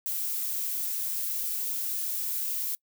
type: noise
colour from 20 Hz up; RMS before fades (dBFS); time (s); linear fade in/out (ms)
violet; -31; 0.06-2.75; 0
effects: noise-tail reverb RT60 0.1 s tail -26 dB re dry